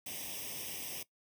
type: noise with comb filter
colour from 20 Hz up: white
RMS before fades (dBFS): -42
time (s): 0.06-1.03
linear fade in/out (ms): 5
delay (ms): 0.35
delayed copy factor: +0.9
effects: noise-tail reverb RT60 0.1 s tail -19 dB re dry + high-pass 80 Hz 12 dB/octave